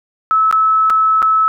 sine tone with dropouts, 1300 Hz, E6, 24 cents flat, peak -9 dBFS, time 0.31-1.48 s, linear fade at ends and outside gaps 0 ms, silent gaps 0.512-0.526 / 0.899-0.903 / 1.22-1.227 s, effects none

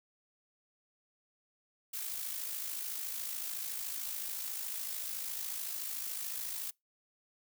blue noise with amplitude modulation, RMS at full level -37 dBFS, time 1.93-6.71 s, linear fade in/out 10 ms, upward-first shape sine, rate 53.8 Hz, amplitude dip 50%, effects noise-tail reverb RT60 0.2 s tail -26 dB re dry

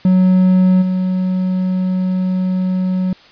triangle tone with level steps, 185 Hz, F#3, in tune, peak -6 / -12 dBFS, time 0.05-3.13 s, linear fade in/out 2 ms, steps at 0.81 s, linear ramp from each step 20 ms, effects white hiss -44 dBFS RMS until 3.31 s + resampled to 11025 Hz

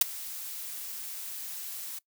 blue noise with ADSR envelope, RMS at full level -17 dBFS, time 0.01-1.99 s, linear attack 5 ms, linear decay 14 ms, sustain -22 dB, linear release 8 ms, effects noise-tail reverb RT60 0.1 s tail -21 dB re dry

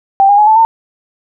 sine tone with pitch steps, 784 / 812.6 / 842.2 / 872.9 / 904.8 Hz, G5 / G#5 / G#5 / A5 / A5, 0 / -38 / +24 / -14 / +48 cents, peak -4 dBFS, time 0.2-0.65 s, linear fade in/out 0 ms, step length 90 ms, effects none

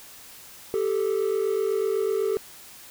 triangle tone pair together, 392 / 440 Hz, G4 / A4, 0 / 0 cents, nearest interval major second, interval 200 cents, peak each -22 dBFS, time 0.74-2.37 s, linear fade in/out 0 ms, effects tanh soft clip ceiling -16 dBFS + white hiss -46 dBFS RMS until 2.9 s

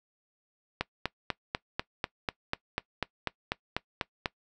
click train, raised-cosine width 0.3 ms, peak -12 dBFS, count 15, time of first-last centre 0.81-4.258 s, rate 4.06 Hz, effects noise-tail reverb RT60 0.1 s tail -21 dB re dry

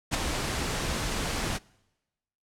pink noise with ADSR envelope, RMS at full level -23 dBFS, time 0.11-1.59 s, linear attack 35 ms, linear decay 8 ms, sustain -7 dB, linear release 31 ms, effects noise-tail reverb RT60 1.0 s tail -25 dB re dry + low-pass 9000 Hz 12 dB/octave

